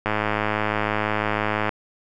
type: click train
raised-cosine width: 0.5 ms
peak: -7 dBFS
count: 174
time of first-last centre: 0.06-1.692 s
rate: 106 Hz
effects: none